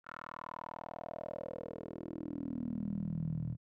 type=tone with band-pass filter sweep; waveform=10% pulse; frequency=40.18 Hz; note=E1; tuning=44 cents flat; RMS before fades=-41 dBFS; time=0.04-3.57 s; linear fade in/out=50 ms; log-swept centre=1400 to 130 Hz; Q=4.5; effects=none